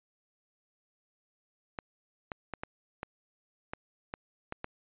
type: clicks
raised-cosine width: 0.5 ms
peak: -21 dBFS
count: 9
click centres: 1.788 / 2.318 / 2.537 / 2.635 / 3.031 / 3.735 / 4.139 / 4.524 / 4.644 s
effects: resampled to 8000 Hz